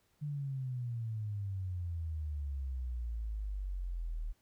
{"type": "exponential sweep", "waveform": "sine", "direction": "down", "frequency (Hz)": [150, 38.06], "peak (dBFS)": -35, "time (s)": [0.21, 4.33], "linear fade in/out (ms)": 20, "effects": ["pink hiss -74 dBFS RMS until 4.41 s"]}